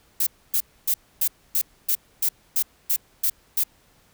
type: noise bursts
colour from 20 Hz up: violet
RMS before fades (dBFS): -21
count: 11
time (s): 0.2-3.637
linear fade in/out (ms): 5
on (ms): 67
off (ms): 270
effects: pink hiss -59 dBFS RMS until 4.13 s